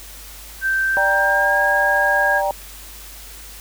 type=tone with pitch glide; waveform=sine; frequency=1561 to 1631.1 Hz; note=G6 to G#6; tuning=-8 to -32 cents; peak=-16 dBFS; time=0.61-2.42 s; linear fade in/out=50 ms; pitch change=+76 cents; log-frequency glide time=0.87-1.62 s
type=chord; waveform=sine; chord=G minor; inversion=second; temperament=just; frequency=588 / 784 / 940.8 Hz; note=D5 / G5 / Bb5; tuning=+2 / 0 / +16 cents; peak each=-21 / -21 / -24 dBFS; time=0.97-2.51 s; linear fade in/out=0 ms
effects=added 50 Hz sine -40 dBFS peak until 3.6 s + white hiss -39 dBFS RMS until 3.6 s